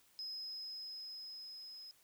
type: tone with level ramp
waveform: sine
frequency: 5090 Hz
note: D#8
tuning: 39 cents sharp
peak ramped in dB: -40 to -49 dBFS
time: 0.19-1.91 s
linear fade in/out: 0 ms
effects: tanh soft clip ceiling -38 dBFS + white hiss -69 dBFS RMS until 2.03 s